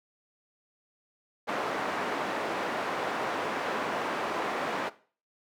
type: band-pass noise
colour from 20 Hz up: white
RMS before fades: -32 dBFS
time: 1.47-4.9 s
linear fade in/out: 20 ms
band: 260 to 1200 Hz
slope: 12 dB/octave
effects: noise-tail reverb RT60 0.4 s tail -17 dB re dry